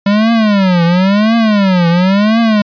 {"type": "tone with vibrato", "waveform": "square", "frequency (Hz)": 197.4, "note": "G3", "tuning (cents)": 12, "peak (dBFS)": -8, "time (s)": [0.06, 2.62], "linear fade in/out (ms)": 5, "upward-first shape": "triangle", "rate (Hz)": 0.96, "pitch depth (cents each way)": 290, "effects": ["resampled to 11025 Hz"]}